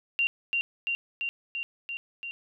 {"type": "tone with echo", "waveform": "sine", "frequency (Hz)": 2768, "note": "F7", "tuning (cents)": -16, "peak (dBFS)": -22, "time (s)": [0.19, 0.27], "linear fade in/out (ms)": 0, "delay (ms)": 340, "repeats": 6, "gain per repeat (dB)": -2, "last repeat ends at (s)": 2.31, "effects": []}